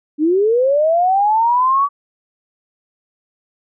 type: linear sweep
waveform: sine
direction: up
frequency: 288.6 to 1148 Hz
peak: -11 dBFS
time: 0.18-1.89 s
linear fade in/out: 50 ms
effects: none